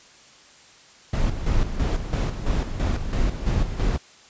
brown noise with tremolo, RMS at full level -21 dBFS, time 1.13-3.98 s, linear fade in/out 5 ms, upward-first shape square, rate 3 Hz, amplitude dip 60%, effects white hiss -50 dBFS RMS until 4.29 s + resampled to 16000 Hz

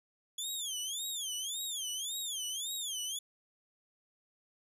20% pulse tone with vibrato, 3352 Hz, G#7, 15 cents sharp, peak -30 dBFS, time 0.38-3.19 s, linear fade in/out 5 ms, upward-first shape sine, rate 1.8 Hz, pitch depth 220 cents each way, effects none

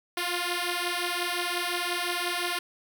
5% pulse beating tone pair, 349.2 / 354.9 Hz, F4 / F4, 0 / +28 cents, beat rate 5.7 Hz, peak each -19 dBFS, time 0.17-2.59 s, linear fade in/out 5 ms, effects none

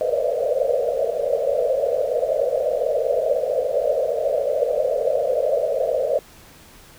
pink band-pass noise, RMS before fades -21 dBFS, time 0.01-6.19 s, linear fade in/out 0 ms, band 470 to 650 Hz, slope 96 dB/octave, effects pink hiss -47 dBFS RMS until 6.98 s

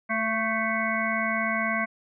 harmonic tone with a mistuned harmonic, 220.9 Hz, A3, 7 cents sharp, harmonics 1 / 3 / 5 / 7 / 9 / 10, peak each -31 / -31 / -31 / -31 / -31 / -31 dBFS, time 0.09-1.86 s, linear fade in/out 20 ms, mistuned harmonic 3, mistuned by +30 cents, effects none

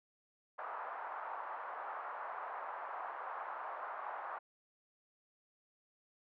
pink band-pass noise, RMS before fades -44 dBFS, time 0.58-4.39 s, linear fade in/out 10 ms, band 760 to 1300 Hz, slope 24 dB/octave, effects none

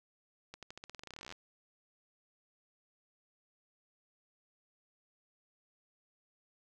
accelerating click train, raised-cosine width 0.2 ms, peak -29 dBFS, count 23, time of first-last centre 0.54-1.324 s, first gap 87 ms, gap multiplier 0.9, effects none

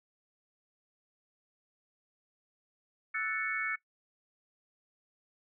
sine chord, F# minor seventh, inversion third, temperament equal, 1318.5 / 1480 / 1760 / 2217 Hz, E6 / F#6 / A6 / C#7, 0 / 0 / 0 / 0 cents, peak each -39 / -39 / -37 / -34 dBFS, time 3.14-3.76 s, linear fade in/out 10 ms, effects noise-tail reverb RT60 0.1 s tail -19 dB re dry

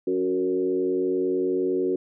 sine tone with frequency modulation, 370 Hz, F#4, in tune, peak -21 dBFS, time 0.07-1.96 s, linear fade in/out 5 ms, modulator 91 Hz, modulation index 0.93, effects none

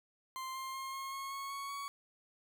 40% pulse tone with pitch steps, 1046.5 / 1056.8 / 1067.3 / 1077.8 / 1088.4 / 1099.2 / 1110 / 1121 Hz, C6 / C6 / C6 / C#6 / C#6 / C#6 / C#6 / C#6, 0 / +17 / +34 / -49 / -32 / -15 / +2 / +19 cents, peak -39 dBFS, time 0.36-1.88 s, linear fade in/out 0 ms, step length 190 ms, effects none

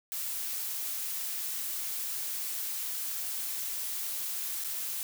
blue noise with dropouts, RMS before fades -35 dBFS, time 0.12-5.03 s, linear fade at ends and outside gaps 0 ms, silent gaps 4.639-4.646 s, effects none

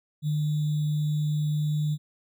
sine tone with sample-and-hold, 150.8 Hz, D3, 46 cents sharp, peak -23 dBFS, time 0.22-1.98 s, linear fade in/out 50 ms, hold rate 3675 Hz, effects none

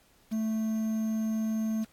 triangle tone with quantisation, 220 Hz, A3, in tune, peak -25 dBFS, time 0.31-1.85 s, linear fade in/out 20 ms, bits 8, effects pink hiss -63 dBFS RMS until 1.92 s + AAC 64 kbps

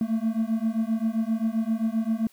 triangle beating tone pair, 220 / 227.6 Hz, A3 / A#3, 0 / -41 cents, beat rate 7.6 Hz, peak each -24 dBFS, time 0.01-2.27 s, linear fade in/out 2 ms, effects white hiss -59 dBFS RMS until 2.32 s

